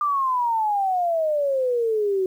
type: exponential sweep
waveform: sine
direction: down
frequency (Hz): 1200 to 370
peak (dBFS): -19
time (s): 0.01-2.26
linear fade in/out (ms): 2
effects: 9-bit